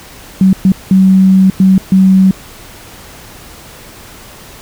sine tone bursts at uneven times, 189.7 Hz, F#3, 43 cents sharp, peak -3 dBFS, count 5, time 0.41-0.53 / 0.65-0.72 / 0.91-1.5 / 1.6-1.78 / 1.92-2.31 s, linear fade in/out 2 ms, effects pink hiss -34 dBFS RMS until 4.61 s

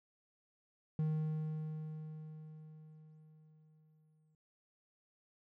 triangle tone with exponential decay, 155.56 Hz, D#3, in tune, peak -29 dBFS, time 0.99-4.35 s, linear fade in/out 2 ms, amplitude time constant 730 ms, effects none

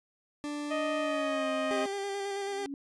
40% pulse tone with pitch glide, 293.7 to 266.2 Hz, D4 to C4, 0 to +30 cents, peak -33 dBFS, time 0.44-1.86 s, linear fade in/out 0 ms, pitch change -170 cents, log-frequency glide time 1.01-1.49 s
harmonic tone, 622.3 Hz, D#5, in tune, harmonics 1 / 2 / 3 / 4 / 5, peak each -31 / -37 / -41 / -43 / -45 dBFS, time 0.7-1.86 s, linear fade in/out 20 ms
30% pulse tone with vibrato, 397.8 Hz, G4, 25 cents sharp, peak -30 dBFS, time 1.71-2.66 s, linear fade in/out 0 ms, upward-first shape square, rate 9.2 Hz, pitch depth 19 cents each way
sine tone with exponential growth, 279.3 Hz, C#4, 13 cents sharp, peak -33 dBFS, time 2.36-2.74 s, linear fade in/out 1 ms, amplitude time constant 82 ms
effects resampled to 22050 Hz

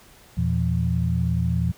sine tone cluster, 82.3 / 119.1 / 171.1 Hz, E2 / A#2 / F3, -2 / +38 / -35 cents, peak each -24 dBFS, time 0.37-1.72 s, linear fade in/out 10 ms, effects pink hiss -51 dBFS RMS until 1.77 s

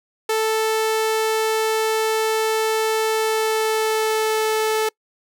sawtooth tone with pitch glide, 440 to 436.5 Hz, A4 to A4, 0 to -14 cents, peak -14 dBFS, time 0.29-4.89 s, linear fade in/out 5 ms, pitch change -14 cents, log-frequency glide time 3.1-4.44 s, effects noise-tail reverb RT60 0.1 s tail -26 dB re dry

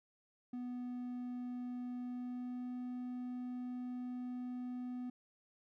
triangle tone with pitch glide, 246.9 to 248.6 Hz, B3 to B3, 0 to +12 cents, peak -38 dBFS, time 0.53-5.1 s, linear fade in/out 5 ms, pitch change +12 cents, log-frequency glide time 2.01-2.75 s, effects none

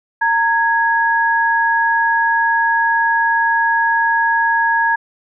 sine tone pair together, 919.5 / 1661.2 Hz, A#5 / G#6, -24 / 0 cents, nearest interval minor seventh, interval 1024 cents, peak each -15 dBFS, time 0.21-4.96 s, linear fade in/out 10 ms, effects none

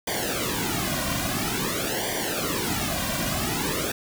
pink noise with flanger, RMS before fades -27 dBFS, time 0.07-3.92 s, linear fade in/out 5 ms, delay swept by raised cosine 0.75 to 2.35 ms, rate 0.49 Hz, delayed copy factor -0.95, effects none

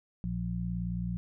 harmonic tone, 58.7 Hz, A#1, 13 cents sharp, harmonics 1 / 2 / 3, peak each -37 / -37 / -33 dBFS, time 0.24-1.17 s, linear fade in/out 0 ms, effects none

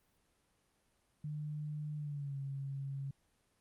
sine tone with pitch glide, 150 to 137.55 Hz, D3 to C#3, +37 to -13 cents, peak -38 dBFS, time 1.24-3.11 s, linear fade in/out 5 ms, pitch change -150 cents, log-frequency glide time 1.97-2.38 s, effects pink hiss -75 dBFS RMS until 3.6 s + Opus 32 kbps

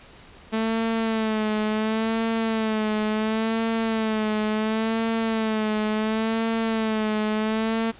sawtooth tone with vibrato, 220 Hz, A3, in tune, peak -18 dBFS, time 0.52-7.92 s, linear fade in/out 20 ms, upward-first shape sine, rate 0.71 Hz, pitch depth 50 cents each way, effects pink hiss -48 dBFS RMS until 7.99 s + resampled to 8000 Hz

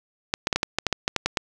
clicks, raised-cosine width 0.2 ms, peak -4 dBFS, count 12, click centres 0.339 / 0.471 / 0.528 / 0.56 / 0.631 / 0.786 / 0.867 / 0.927 / 1.079 / 1.163 / 1.26 / 1.372 s, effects none

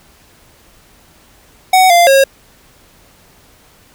square tone with pitch steps, 748 / 693 / 543 Hz, F#5 / F5 / C#5, +19 / -14 / -36 cents, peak -6 dBFS, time 1.73-2.24 s, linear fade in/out 5 ms, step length 170 ms, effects pink hiss -47 dBFS RMS until 3.94 s

